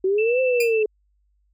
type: exponential two-way sweep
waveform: sine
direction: up then down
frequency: 370 to 523.3 to 422 Hz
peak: -17 dBFS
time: 0.04-0.86 s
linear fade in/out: 5 ms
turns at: 0.41 s
type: tone with tremolo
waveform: sine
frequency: 2653 Hz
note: E7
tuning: 10 cents sharp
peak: -25 dBFS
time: 0.18-0.83 s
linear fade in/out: 5 ms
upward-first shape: triangle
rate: 11 Hz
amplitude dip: 40%
type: tone with exponential decay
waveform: sawtooth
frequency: 2427 Hz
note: D#7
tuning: 44 cents flat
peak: -17 dBFS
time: 0.6-0.74 s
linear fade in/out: 5 ms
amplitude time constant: 29 ms
effects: added 50 Hz sine -62 dBFS peak until 1.53 s